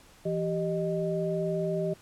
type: tone cluster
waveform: sine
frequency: 167.8 / 389.3 / 618 Hz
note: E3 / G4 / D#5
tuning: +31 / -12 / -12 cents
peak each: -31 dBFS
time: 0.25-1.94 s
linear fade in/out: 10 ms
effects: pink hiss -56 dBFS RMS until 2.01 s + low-pass 12000 Hz 12 dB/octave